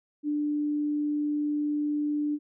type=tone; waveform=sine; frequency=295.9 Hz; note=D4; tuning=13 cents sharp; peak=-25 dBFS; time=0.23-2.39 s; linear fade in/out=50 ms; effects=none